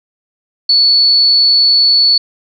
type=tone; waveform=sine; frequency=4435 Hz; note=C#8; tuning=in tune; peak=-6 dBFS; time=0.69-2.18 s; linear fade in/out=5 ms; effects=none